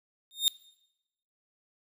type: tone with exponential growth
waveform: 40% pulse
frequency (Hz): 3674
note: A#7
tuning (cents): -26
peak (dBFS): -17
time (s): 0.31-0.48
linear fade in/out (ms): 0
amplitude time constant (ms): 35
effects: noise-tail reverb RT60 0.9 s tail -22 dB re dry